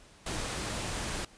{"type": "noise", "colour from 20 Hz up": "pink", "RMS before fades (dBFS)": -35, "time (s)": [0.26, 1.25], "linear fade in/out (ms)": 5, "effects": ["pink hiss -57 dBFS RMS until 1.37 s", "resampled to 22050 Hz"]}